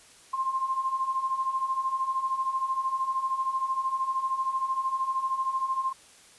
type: beating tone pair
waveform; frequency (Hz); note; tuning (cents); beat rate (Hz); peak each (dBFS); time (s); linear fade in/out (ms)
sine; 1046.5 / 1059.5; C6 / C6; 0 / +21; 13; -32 / -27; 0.33-5.93; 10
effects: white hiss -54 dBFS RMS until 6.38 s + resampled to 24000 Hz